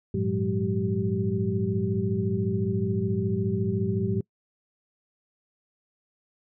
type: tone cluster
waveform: sine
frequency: 100.2 / 114.3 / 178.8 / 204.1 / 385.9 Hz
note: G2 / A#2 / F3 / G#3 / G4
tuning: +38 / -34 / +41 / -30 / -27 cents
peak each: -30 dBFS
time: 0.14-4.21 s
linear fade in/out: 5 ms
effects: noise-tail reverb RT60 0.1 s tail -24 dB re dry